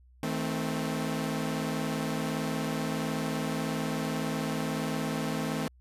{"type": "chord", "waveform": "sawtooth", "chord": "A diminished", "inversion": "second", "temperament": "equal with one note detuned", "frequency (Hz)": [158.74, 220, 261.6], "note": ["Eb3", "A3", "C4"], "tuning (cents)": [35, 0, 0], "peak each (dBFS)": -30, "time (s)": [0.23, 5.68], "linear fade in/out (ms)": 2, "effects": ["added 62 Hz sine -55 dBFS peak until 5.8 s", "resampled to 32000 Hz"]}